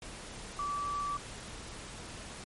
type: tone in noise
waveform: sine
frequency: 1157 Hz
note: D6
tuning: 26 cents flat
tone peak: -32 dBFS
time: 0.59-1.17 s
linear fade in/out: 2 ms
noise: pink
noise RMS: -45 dBFS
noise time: 0.02-2.44 s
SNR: +10 dB
effects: MP3 48 kbps